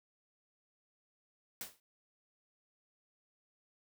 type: noise with exponential decay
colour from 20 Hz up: white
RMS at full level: -39 dBFS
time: 1.61-1.8 s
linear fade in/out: 1 ms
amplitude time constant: 40 ms
effects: none